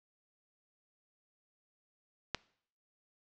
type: click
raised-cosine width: 0.2 ms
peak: -14 dBFS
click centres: 2.347 s
effects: noise-tail reverb RT60 0.6 s tail -23 dB re dry + low-pass 6000 Hz 12 dB/octave